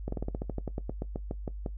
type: slowing click train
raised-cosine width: 2 ms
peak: -20 dBFS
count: 17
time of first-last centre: 0.08-1.662 s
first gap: 44 ms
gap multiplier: 1.1
effects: noise-tail reverb RT60 0.1 s tail -17 dB re dry + added 50 Hz sine -36 dBFS peak until 1.77 s